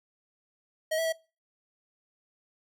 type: tone with pitch steps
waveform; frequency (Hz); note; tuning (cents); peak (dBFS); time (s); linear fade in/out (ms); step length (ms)
square; 632 / 654 / 648; D#5 / E5 / E5; +27 / -14 / -30; -27; 0.91-1.126; 10; 72
effects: noise-tail reverb RT60 0.3 s tail -22 dB re dry